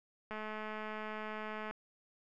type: click train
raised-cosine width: 0.5 ms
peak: -28 dBFS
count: 302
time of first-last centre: 0.31-1.71 s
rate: 215 Hz
effects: none